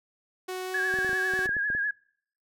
sawtooth tone with pitch glide, 370 to 374.7 Hz, F#4 to F#4, 0 to +22 cents, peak -28 dBFS, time 0.48-1.47 s, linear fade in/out 10 ms, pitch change +22 cents, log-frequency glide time 0.63-0.8 s
sine tone with vibrato, 1661.2 Hz, G#6, in tune, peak -25 dBFS, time 0.74-1.91 s, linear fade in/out 5 ms, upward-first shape triangle, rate 10 Hz, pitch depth 69 cents each way
clicks, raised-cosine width 2 ms, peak -27 dBFS, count 12, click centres 0.94 / 0.988 / 1.047 / 1.093 / 1.131 / 1.337 / 1.391 / 1.458 / 1.492 / 1.567 / 1.702 / 1.75 s
effects noise-tail reverb RT60 0.6 s tail -25 dB re dry

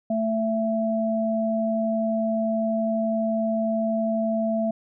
sine tone pair together, 222.3 / 666 Hz, A3 / E5, +18 / +18 cents, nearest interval octave + perfect fifth, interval 1900 cents, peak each -24 dBFS, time 0.1-4.71 s, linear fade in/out 5 ms, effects none

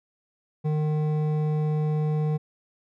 sine tone with hard clipping, 152.7 Hz, D#3, 32 cents flat, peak -24 dBFS, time 0.64-2.38 s, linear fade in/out 20 ms, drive 10 dB, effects none

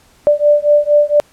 sine beating tone pair, 587.3 / 591.6 Hz, D5 / D5, 0 / +13 cents, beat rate 4.3 Hz, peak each -11 dBFS, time 0.27-1.2 s, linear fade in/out 0 ms, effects pink hiss -50 dBFS RMS until 1.32 s + low-pass 12000 Hz 12 dB/octave

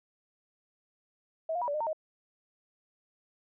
sine tone with pitch steps, 646 / 706 / 968 / 577 / 609 / 914 / 627 Hz, E5 / F5 / B5 / D5 / D#5 / A#5 / D#5, -35 / +19 / -35 / -31 / -37 / -34 / +13 cents, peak -29 dBFS, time 1.49-1.931 s, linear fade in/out 5 ms, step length 63 ms, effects none

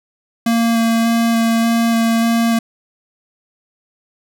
square tone with vibrato, 229.6 Hz, A#3, 26 cents flat, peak -13 dBFS, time 0.46-2.59 s, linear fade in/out 5 ms, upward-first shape square, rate 1.7 Hz, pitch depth 9 cents each way, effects none

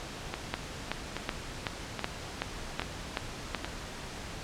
two click trains, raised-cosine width 0.3 ms, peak -13 / -17 dBFS, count 9 / 5, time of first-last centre 0.54-3.548 / 0.34-3.646 s, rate 2.66 / 1.21 Hz, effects pink hiss -41 dBFS RMS until 4.43 s + low-pass 7000 Hz 12 dB/octave

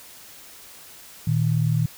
sine tone pair together, 116.54 / 156.15 Hz, A#2 / D#3, 0 / +7 cents, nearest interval perfect fourth, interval 507 cents, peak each -21 dBFS, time 1.27-1.86 s, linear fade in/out 5 ms, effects white hiss -45 dBFS RMS until 1.97 s

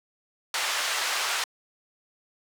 pink band-pass noise, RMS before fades -28 dBFS, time 0.54-1.44 s, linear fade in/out 2 ms, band 990 to 7400 Hz, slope 12 dB/octave, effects high-pass 400 Hz 12 dB/octave

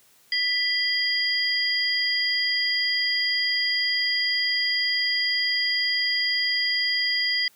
sine tone cluster, 1982 / 3208 / 4848 Hz, B6 / G7 / D#8, +6 / +39 / -46 cents, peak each -25 / -30 / -24 dBFS, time 0.32-7.48 s, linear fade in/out 2 ms, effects white hiss -58 dBFS RMS until 7.55 s + high-pass 80 Hz 12 dB/octave

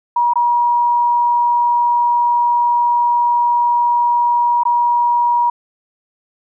sine tone with dropouts, 957 Hz, A#5, 45 cents sharp, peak -11 dBFS, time 0.16-5.5 s, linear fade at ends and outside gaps 5 ms, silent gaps 0.336-0.356 / 4.635-4.652 s, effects none

